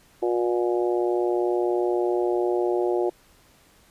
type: harmonic tone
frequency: 119.8 Hz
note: A#2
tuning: 48 cents sharp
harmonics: 3 / 4 / 5 / 6 / 7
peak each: -22 / -29 / -30 / -32 / -34 dBFS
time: 0.22-3.1 s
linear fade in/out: 10 ms
effects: pink hiss -57 dBFS RMS until 3.9 s + resampled to 32000 Hz